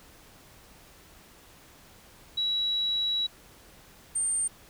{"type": "tone pair in turn", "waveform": "sine", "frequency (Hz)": [3900, 8755], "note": ["B7", "C#9"], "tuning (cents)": [-23, -23], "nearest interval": "octave + major second", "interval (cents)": 1400, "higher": "second", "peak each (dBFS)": -25, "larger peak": "neither", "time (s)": [[2.37, 3.27], [4.15, 4.48]], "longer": "first", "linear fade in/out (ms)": 10, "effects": ["pink hiss -54 dBFS RMS until 4.69 s"]}